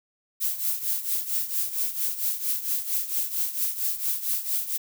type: noise with tremolo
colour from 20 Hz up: violet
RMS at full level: -24 dBFS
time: 0.4-4.78 s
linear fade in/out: 20 ms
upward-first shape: triangle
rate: 4.4 Hz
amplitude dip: 80%
effects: none